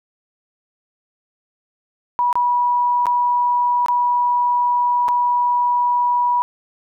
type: tone with dropouts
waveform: sine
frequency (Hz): 973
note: B5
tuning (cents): -26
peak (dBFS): -14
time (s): 2.19-6.42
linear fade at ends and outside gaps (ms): 0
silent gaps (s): 2.328-2.355 / 3.057-3.067 / 3.861-3.884 / 5.082-5.087
effects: none